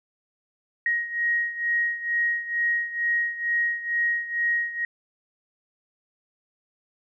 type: beating tone pair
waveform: sine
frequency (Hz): 1883 / 1885.2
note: A#6 / A#6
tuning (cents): +17 / +19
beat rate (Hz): 2.2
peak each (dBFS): -24 / -28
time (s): 0.86-4.85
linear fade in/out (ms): 2
effects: none